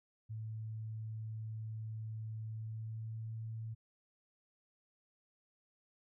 sine tone with pitch glide, 110 to 111.86 Hz, A2 to A2, 0 to +29 cents, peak -40 dBFS, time 0.29-3.75 s, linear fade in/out 20 ms, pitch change +29 cents, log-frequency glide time 2.44-3.37 s, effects none

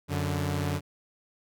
sawtooth tone pair together, 91.6 / 145.4 Hz, F#2 / D3, -17 / -17 cents, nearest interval minor sixth, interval 800 cents, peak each -26 dBFS, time 0.08-0.81 s, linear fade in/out 50 ms, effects none

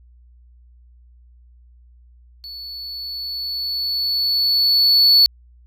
triangle tone with level ramp, 4435 Hz, C#8, in tune, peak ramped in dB -31 to -7 dBFS, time 2.44-5.26 s, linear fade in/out 0 ms, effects added 60 Hz sine -46 dBFS peak until 5.66 s

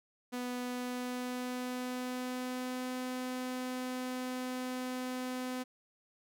sawtooth tone with pitch glide, 247.6 to 253.7 Hz, B3 to B3, +5 to +47 cents, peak -32 dBFS, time 0.32-5.64 s, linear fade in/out 20 ms, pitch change +42 cents, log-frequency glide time 0.62-2.92 s, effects none

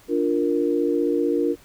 sine chord, Bb major, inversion first, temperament equal, 293.7 / 349.2 / 466.2 Hz, D4 / F4 / Bb4, 0 / 0 / 0 cents, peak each -23 dBFS, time 0.08-1.56 s, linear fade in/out 50 ms, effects pink hiss -52 dBFS RMS until 1.64 s

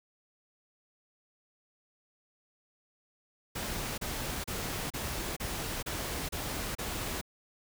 pink noise bursts, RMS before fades -36 dBFS, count 8, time 3.55-7.214 s, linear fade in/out 10 ms, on 430 ms, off 32 ms, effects none

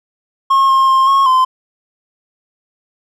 triangle tone with pitch steps, 1080 / 1068 / 1061 / 1090 / 1033 Hz, C#6 / C6 / C6 / C#6 / C6, -45 / +35 / +24 / -29 / -22 cents, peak -6 dBFS, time 0.5-1.45 s, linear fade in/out 10 ms, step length 190 ms, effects none

